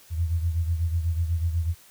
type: beating tone pair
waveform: sine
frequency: 82.41 / 90.51 Hz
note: E2 / F#2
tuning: 0 / -38 cents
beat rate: 8.1 Hz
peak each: -23 / -30 dBFS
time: 0.1-1.75 s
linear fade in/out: 50 ms
effects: white hiss -53 dBFS RMS until 1.9 s